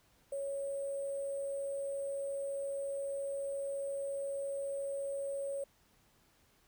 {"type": "tone with sample-and-hold", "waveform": "sine", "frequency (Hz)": 554.4, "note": "C#5", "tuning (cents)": 0, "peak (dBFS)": -35, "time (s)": [0.32, 5.64], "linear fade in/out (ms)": 5, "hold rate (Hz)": 8820, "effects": ["pink hiss -69 dBFS RMS until 6.67 s"]}